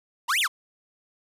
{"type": "exponential two-way sweep", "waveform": "45% pulse", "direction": "up then down", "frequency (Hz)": [865, 3690, 957], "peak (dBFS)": -21, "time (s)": [0.28, 0.48], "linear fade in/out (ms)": 20, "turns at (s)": 0.4, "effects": ["resampled to 32000 Hz"]}